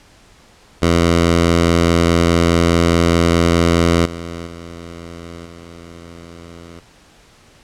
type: tone with level steps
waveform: 10% pulse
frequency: 84.8 Hz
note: E2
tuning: 50 cents sharp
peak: -3 / -18 / -23 / -27 dBFS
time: 0.82-6.8 s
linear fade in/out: 5 ms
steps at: 4.05 / 4.46 / 5.45 s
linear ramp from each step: 10 ms
effects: pink hiss -48 dBFS RMS until 7.63 s + low-pass 8000 Hz 12 dB/octave